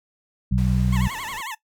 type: harmonic tone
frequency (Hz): 62.4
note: B1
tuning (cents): +19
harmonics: 1 / 2 / 3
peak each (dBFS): -22 / -22 / -22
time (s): 0.51-1.08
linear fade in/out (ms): 10
type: low-pass noise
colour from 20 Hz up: pink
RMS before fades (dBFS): -42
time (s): 0.58-1.41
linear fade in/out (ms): 0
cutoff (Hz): 11000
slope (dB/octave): 12
type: tone with vibrato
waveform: 20% pulse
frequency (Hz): 980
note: B5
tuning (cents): -14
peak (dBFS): -25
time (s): 0.92-1.55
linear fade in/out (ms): 10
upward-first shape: sine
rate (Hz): 11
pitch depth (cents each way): 220
effects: noise-tail reverb RT60 0.1 s tail -17 dB re dry